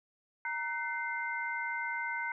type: tone cluster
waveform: sine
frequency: 934 / 1513 / 2091 Hz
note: A#5 / F#6 / C7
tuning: +3 / +38 / -2 cents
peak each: -38 / -37 / -37 dBFS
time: 0.45-2.32 s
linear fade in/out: 2 ms
effects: none